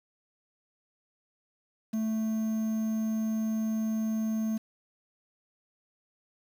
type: tone with quantisation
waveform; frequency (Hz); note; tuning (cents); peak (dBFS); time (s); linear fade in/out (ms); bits
triangle; 220; A3; 0; -25; 1.93-4.58; 10; 8
effects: none